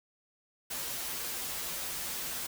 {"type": "noise with comb filter", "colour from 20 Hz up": "white", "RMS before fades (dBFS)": -37, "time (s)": [0.7, 2.47], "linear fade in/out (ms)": 10, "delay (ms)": 9.7, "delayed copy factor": -0.7, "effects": []}